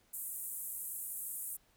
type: band-pass noise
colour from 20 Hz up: white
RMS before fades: -42 dBFS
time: 0.13-1.57 s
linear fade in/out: 10 ms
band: 8200 to 15000 Hz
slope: 48 dB/octave
effects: pink hiss -70 dBFS RMS until 1.76 s